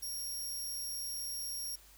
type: tone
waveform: 15% pulse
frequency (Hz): 5588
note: F8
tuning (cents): 0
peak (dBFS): -32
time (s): 0.02-1.76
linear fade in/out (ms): 10
effects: added 50 Hz sine -61 dBFS peak until 1.97 s + white hiss -60 dBFS RMS until 1.97 s